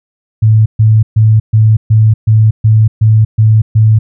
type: tone bursts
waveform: sine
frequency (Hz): 109.4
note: A2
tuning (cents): -9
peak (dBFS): -3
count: 10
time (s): 0.42-3.99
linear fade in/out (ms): 10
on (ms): 240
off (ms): 130
effects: none